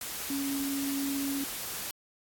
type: tone in noise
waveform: sine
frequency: 277.2 Hz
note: C#4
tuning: in tune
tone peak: -30 dBFS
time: 0.3-1.44 s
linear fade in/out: 2 ms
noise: white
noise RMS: -37 dBFS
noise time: 0.01-1.91 s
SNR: +4 dB
effects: AAC 64 kbps